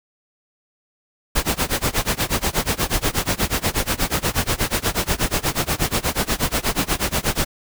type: noise with tremolo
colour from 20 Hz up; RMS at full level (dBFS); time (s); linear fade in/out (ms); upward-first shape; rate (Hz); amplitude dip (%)
pink; -18; 1.35-7.45; 10; sine; 8.3; 95
effects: none